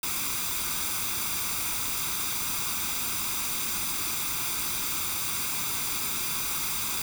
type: noise with comb filter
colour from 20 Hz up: white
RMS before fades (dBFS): -30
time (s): 0.03-7.02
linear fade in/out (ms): 2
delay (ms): 0.83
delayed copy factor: +0.65
effects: none